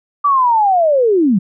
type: linear sweep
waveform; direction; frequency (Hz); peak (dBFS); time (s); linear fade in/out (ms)
sine; down; 1173 to 174.61; -9; 0.24-1.39; 10
effects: none